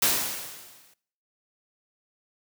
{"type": "noise with exponential decay", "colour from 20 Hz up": "white", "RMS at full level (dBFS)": -20, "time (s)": [0.02, 0.94], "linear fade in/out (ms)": 5, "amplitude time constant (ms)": 200, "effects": ["noise-tail reverb RT60 0.6 s tail -21 dB re dry", "high-pass 80 Hz 12 dB/octave"]}